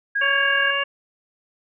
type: tone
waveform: sine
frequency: 1636 Hz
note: G#6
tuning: 26 cents flat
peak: -19 dBFS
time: 0.15-0.71 s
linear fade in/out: 10 ms
type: harmonic tone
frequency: 559 Hz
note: C#5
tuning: 14 cents sharp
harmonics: 1 / 2 / 3 / 4 / 5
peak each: -29 / -27 / -25 / -30 / -24 dBFS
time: 0.21-0.84 s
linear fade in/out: 10 ms
effects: none